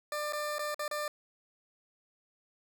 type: tone with dropouts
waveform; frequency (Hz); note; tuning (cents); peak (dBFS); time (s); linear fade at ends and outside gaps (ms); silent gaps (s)
20% pulse; 596; D5; +25; -28; 0.12-1.08; 2; 0.325-0.332 / 0.584-0.592 / 0.745-0.793 / 0.88-0.912
effects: none